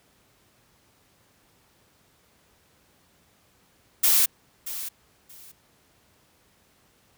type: noise with echo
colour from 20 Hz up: blue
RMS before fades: -19 dBFS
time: 4.03-4.26 s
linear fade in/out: 10 ms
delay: 630 ms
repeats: 2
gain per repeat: -14 dB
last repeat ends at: 5.52 s
effects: pink hiss -62 dBFS RMS until 7.17 s + high-pass 60 Hz 12 dB/octave